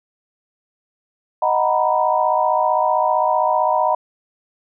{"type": "chord", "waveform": "sine", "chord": "B major seventh", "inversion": "first", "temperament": "equal", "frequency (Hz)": [622.3, 740, 932.3, 987.8], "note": ["D#5", "F#5", "A#5", "B5"], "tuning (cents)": [0, 0, 0, 0], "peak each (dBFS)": -20, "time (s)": [1.42, 3.95], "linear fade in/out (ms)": 5, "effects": []}